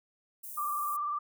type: high-pass noise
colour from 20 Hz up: white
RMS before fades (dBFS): -43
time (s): 0.43-0.97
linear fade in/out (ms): 10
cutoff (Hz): 8900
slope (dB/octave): 24
type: tone with vibrato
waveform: sine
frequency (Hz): 1180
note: D6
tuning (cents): +8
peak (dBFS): -30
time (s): 0.57-1.19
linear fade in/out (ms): 10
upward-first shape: triangle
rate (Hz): 20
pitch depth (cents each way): 52
effects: none